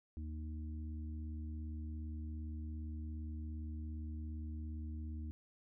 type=harmonic tone; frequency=77.4 Hz; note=D#2; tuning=9 cents flat; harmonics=1 / 3 / 4; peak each=-41 / -51 / -54 dBFS; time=0.17-5.31 s; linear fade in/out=0 ms; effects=none